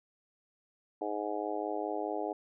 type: harmonic tone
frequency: 104.7 Hz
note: G#2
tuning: 15 cents sharp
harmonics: 3 / 4 / 5 / 6 / 7 / 8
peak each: -39 / -38 / -41 / -40 / -39 / -41 dBFS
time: 1.01-2.33 s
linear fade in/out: 5 ms
effects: none